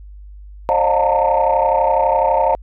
sine tone cluster, 536 / 608 / 706 / 888 / 920 Hz, C5 / D#5 / F5 / A5 / A#5, +42 / -40 / +19 / +16 / -23 cents, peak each -18 dBFS, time 0.69-2.55 s, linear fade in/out 0 ms, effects tanh soft clip ceiling -5 dBFS + added 50 Hz sine -34 dBFS peak until 2.62 s

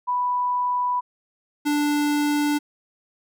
sine / square tone pair in turn, 987.8 / 293.7 Hz, B5 / D4, 0 / 0 cents, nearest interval octave + major sixth, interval 2100 cents, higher first, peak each -20 / -20 dBFS, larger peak neither, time 0.07-1.01 / 1.65-2.59 s, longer neither, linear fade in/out 20 ms, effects none

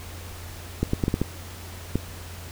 clicks, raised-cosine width 3 ms, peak -9 dBFS, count 7, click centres 0.83 / 0.934 / 1.038 / 1.081 / 1.141 / 1.216 / 1.956 s, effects added 87 Hz sine -39 dBFS peak until 2.51 s + pink hiss -42 dBFS RMS until 2.51 s

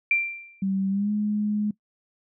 sine tone with exponential decay, 2361 Hz, D7, 9 cents sharp, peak -16 dBFS, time 0.11-0.62 s, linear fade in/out 2 ms, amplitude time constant 110 ms
sine tone with pitch glide, 193.2 to 209.5 Hz, G3 to G#3, -25 to +15 cents, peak -22 dBFS, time 0.62-1.71 s, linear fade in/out 5 ms, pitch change +140 cents, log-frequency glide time 0.89-1.11 s
effects noise-tail reverb RT60 0.1 s tail -20 dB re dry

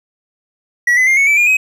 triangle tone with pitch steps, 1932 / 2021 / 2114 / 2212 / 2314 / 2420 / 2532 Hz, B6 / B6 / C7 / C#7 / D7 / D#7 / D#7, -39 / +39 / +17 / -4 / -26 / -49 / +30 cents, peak -7 dBFS, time 0.87-1.57 s, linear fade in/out 5 ms, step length 100 ms, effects none

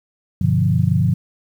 sine chord, G dominant seventh, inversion none, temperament equal, 98 / 123.47 / 146.83 / 174.61 Hz, G2 / B2 / D3 / F3, 0 / 0 / 0 / 0 cents, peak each -19 dBFS, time 0.41-1.14 s, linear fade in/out 5 ms, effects 8-bit

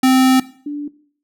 square / sine tone pair in turn, 260 / 291.8 Hz, C4 / D4, -11 / -11 cents, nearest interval major second, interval 200 cents, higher second, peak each -10 / -21 dBFS, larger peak first, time 0.03-0.4 / 0.66-0.88 s, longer first, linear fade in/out 5 ms, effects noise-tail reverb RT60 0.5 s tail -17 dB re dry

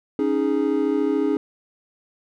triangle chord, C# suspended second, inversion none, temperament equal, 277.2 / 311.1 / 415.3 Hz, C#4 / D#4 / G#4, 0 / 0 / 0 cents, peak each -21 dBFS, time 0.19-1.37 s, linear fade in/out 2 ms, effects none

